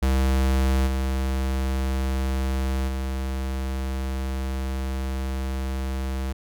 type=tone with level steps; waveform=square; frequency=66 Hz; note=C2; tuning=16 cents sharp; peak=-19 / -23 / -26 dBFS; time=0.02-6.33 s; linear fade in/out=10 ms; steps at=0.86 / 2.87 s; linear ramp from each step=20 ms; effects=none